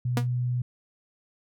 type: tone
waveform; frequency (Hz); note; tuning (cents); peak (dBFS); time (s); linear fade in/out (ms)
sine; 123.47; B2; 0; -24; 0.05-0.62; 5
type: tone with exponential decay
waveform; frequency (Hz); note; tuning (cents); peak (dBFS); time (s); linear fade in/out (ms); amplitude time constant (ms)
sawtooth; 240; B3; -49; -17; 0.17-0.27; 2; 20
effects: none